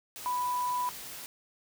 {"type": "tone in noise", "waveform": "sine", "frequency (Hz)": 990, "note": "B5", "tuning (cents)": 4, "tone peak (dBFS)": -28, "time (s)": [0.26, 0.89], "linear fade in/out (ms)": 0, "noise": "white", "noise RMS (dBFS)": -43, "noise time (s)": [0.16, 1.26], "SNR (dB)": 12, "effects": []}